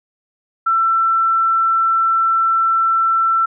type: tone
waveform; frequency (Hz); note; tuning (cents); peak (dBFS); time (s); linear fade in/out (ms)
sine; 1340; E6; +28; -12; 0.66-3.46; 10
effects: none